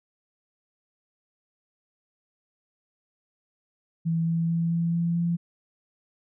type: tone with pitch steps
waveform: sine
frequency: 164.81 / 165.96 / 167.11 / 168.27 / 169.44 / 170.62 Hz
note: E3 / E3 / E3 / E3 / E3 / F3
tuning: 0 / +12 / +24 / +36 / +48 / -40 cents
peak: -22 dBFS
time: 4.05-5.37 s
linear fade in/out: 20 ms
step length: 220 ms
effects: none